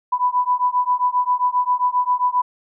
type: beating tone pair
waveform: sine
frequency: 989 / 996.5 Hz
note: B5 / B5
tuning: +2 / +15 cents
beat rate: 7.5 Hz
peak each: -19 dBFS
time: 0.12-2.42 s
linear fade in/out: 10 ms
effects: none